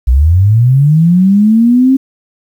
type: linear sweep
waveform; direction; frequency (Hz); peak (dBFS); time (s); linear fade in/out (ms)
sine; up; 57.4 to 270.1; -4; 0.07-1.97; 10
effects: 7-bit